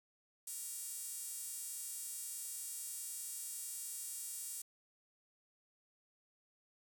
sawtooth tone with high-pass filter, 469.3 Hz, A#4, 12 cents sharp, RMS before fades -45 dBFS, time 0.47-4.62 s, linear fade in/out 5 ms, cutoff 8800 Hz, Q 2.1, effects 11-bit

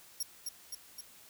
20% pulse tone with echo, 5588 Hz, F8, in tune, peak -27 dBFS, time 0.2-0.23 s, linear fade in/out 5 ms, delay 260 ms, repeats 3, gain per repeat -3 dB, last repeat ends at 1.01 s, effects white hiss -57 dBFS RMS until 1.29 s

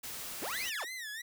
white noise, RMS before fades -42 dBFS, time 0.03-0.7 s, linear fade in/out 10 ms
30% pulse linear two-way sweep, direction up then down, 100.9 to 3119 to 252.9 Hz, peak -34 dBFS, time 0.41-0.85 s, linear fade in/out 20 ms, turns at 0.69 s
sawtooth tone with vibrato, 1864.7 Hz, A#6, in tune, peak -36 dBFS, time 0.52-1.22 s, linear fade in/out 10 ms, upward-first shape sine, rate 3 Hz, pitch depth 180 cents each way
effects none

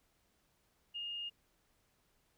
sine tone, 2838 Hz, F7, 27 cents sharp, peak -39 dBFS, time 0.94-1.3 s, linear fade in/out 20 ms, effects pink hiss -75 dBFS RMS until 2.37 s

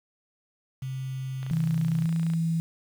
sine tone, 131.8 Hz, C3, 13 cents sharp, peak -30 dBFS, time 0.82-2.06 s, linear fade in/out 5 ms
click train, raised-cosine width 0.3 ms, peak -27 dBFS, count 27, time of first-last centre 1.43-2.336 s, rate 28.7 Hz
sine tone with pitch glide, 162.7 to 164.69 Hz, E3 to E3, -22 to -1 cents, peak -23 dBFS, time 1.51-2.6 s, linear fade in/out 0 ms, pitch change +21 cents, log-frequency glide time 1.73-2.14 s
effects 8-bit

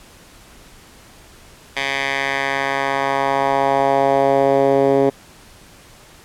10% pulse tone with band-pass filter sweep, 137.3 Hz, C#3, 16 cents flat, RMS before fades -17 dBFS, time 1.76-5.1 s, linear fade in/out 10 ms, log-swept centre 2500 to 400 Hz, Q 1.6, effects pink hiss -45 dBFS RMS until 6.24 s + low-pass 12000 Hz 12 dB/octave

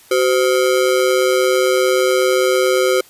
square ring-modulated tone, 445.5 Hz, A4, 22 cents sharp, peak -10 dBFS, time 0.11-3.01 s, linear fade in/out 5 ms, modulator 68.7 Hz, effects white hiss -46 dBFS RMS until 3.09 s + resampled to 32000 Hz

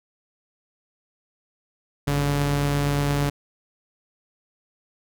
sawtooth tone pair together, 50.59 / 143.1 Hz, G#1 / D3, -45 / -45 cents, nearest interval octave + tritone, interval 1800 cents, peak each -25 / -17 dBFS, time 2.07-3.3 s, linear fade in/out 10 ms, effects none

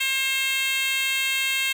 10% pulse tone with high-pass filter, 534 Hz, C5, 35 cents sharp, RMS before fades -24 dBFS, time 0-1.73 s, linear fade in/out 10 ms, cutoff 2500 Hz, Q 1.8, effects none

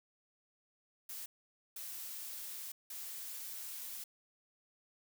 blue noise bursts at uneven times, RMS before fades -45 dBFS, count 3, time 1.09-1.26 / 1.76-2.72 / 2.9-4.04 s, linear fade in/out 5 ms, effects none

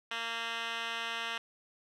10% pulse tone with band-pass filter, 230 Hz, A#3, 23 cents flat, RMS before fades -37 dBFS, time 0.11-1.38 s, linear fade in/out 2 ms, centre 2400 Hz, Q 4.6, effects none

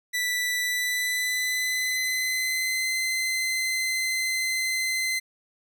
sawtooth tone with pitch glide, 1975.5 to 2059 Hz, B6 to C7, 0 to -28 cents, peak -21 dBFS, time 0.13-5.2 s, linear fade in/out 20 ms, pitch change +72 cents, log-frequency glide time 0.61-2.94 s, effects none

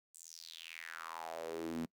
sawtooth tone with high-pass filter sweep, 82.3 Hz, E2, 2 cents flat, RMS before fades -45 dBFS, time 0.14-1.86 s, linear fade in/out 10 ms, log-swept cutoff 8500 to 210 Hz, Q 4.9, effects noise-tail reverb RT60 0.1 s tail -24 dB re dry

